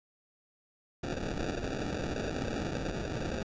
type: noise with sample-and-hold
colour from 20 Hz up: violet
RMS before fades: -35 dBFS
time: 1.03-3.43 s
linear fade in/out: 5 ms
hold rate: 1050 Hz
effects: resampled to 16000 Hz